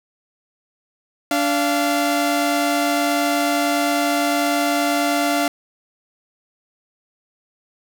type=tone pair together; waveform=sawtooth; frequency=289.7 / 689.8 Hz; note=D4 / F5; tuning=-24 / -22 cents; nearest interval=octave + minor third; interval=1502 cents; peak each=-16 dBFS; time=1.31-5.48 s; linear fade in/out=2 ms; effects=none